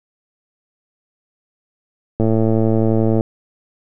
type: click train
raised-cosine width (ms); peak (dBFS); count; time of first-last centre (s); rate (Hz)
2; -4; 113; 2.2-3.209; 111
effects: none